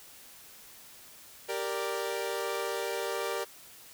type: chord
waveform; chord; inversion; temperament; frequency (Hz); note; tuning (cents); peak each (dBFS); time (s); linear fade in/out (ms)
sawtooth; G minor; none; equal; 392 / 466.2 / 587.3; G4 / Bb4 / D5; 0 / 0 / 0; -32 / -31 / -33; 1.48-3.45; 20
effects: white hiss -52 dBFS RMS until 3.93 s